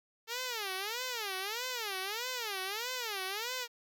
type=tone with vibrato; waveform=5% pulse; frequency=437.9 Hz; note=A4; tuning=8 cents flat; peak=-24 dBFS; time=0.27-3.68 s; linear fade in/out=50 ms; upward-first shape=sine; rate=1.6 Hz; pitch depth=270 cents each way; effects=none